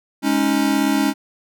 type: chord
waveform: square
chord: Ab suspended fourth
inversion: none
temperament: equal with one note detuned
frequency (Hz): 207.7 / 277.2 / 314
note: Ab3 / Db4 / Eb4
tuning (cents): 0 / 0 / +16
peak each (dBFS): -23 / -19 / -22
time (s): 0.22-1.14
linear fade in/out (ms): 50
effects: none